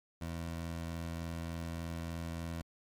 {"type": "tone", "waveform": "20% pulse", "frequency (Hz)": 83.4, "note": "E2", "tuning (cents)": 21, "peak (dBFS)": -33, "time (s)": [0.21, 2.62], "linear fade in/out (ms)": 5, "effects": ["MP3 96 kbps"]}